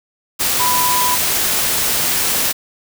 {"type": "tone in noise", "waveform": "sine", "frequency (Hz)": 991, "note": "B5", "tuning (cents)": 6, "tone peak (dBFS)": -16, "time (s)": [0.59, 1.16], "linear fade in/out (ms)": 20, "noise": "white", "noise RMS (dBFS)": -17, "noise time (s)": [0.39, 2.53], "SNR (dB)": -2, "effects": []}